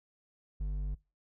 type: tone with hard clipping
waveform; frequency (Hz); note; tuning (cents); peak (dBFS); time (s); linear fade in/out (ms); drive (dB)
sine; 49.33; G1; +12; -33; 0.6-0.95; 10; 6
effects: noise-tail reverb RT60 0.3 s tail -24 dB re dry